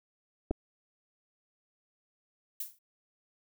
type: clicks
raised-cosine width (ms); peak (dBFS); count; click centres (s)
2; -18; 2; 0.509 / 0.512
type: noise with exponential decay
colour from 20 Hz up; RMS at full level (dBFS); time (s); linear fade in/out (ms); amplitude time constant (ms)
violet; -33; 2.6-2.79; 5; 41
effects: none